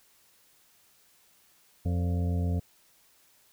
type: harmonic tone with a mistuned harmonic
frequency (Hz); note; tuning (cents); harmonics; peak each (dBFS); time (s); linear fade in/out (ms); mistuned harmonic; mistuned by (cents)
87.6; F2; +6; 1 / 2 / 3 / 5 / 6 / 7 / 8; -26 / -33 / -38 / -43 / -47 / -48 / -47; 1.85-2.6; 10; 7; -83
effects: white hiss -63 dBFS RMS until 3.52 s